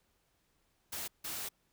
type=noise bursts at uneven times; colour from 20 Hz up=white; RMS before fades=-40 dBFS; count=2; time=0.92-1.08 / 1.24-1.49 s; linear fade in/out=10 ms; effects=pink hiss -75 dBFS RMS until 1.72 s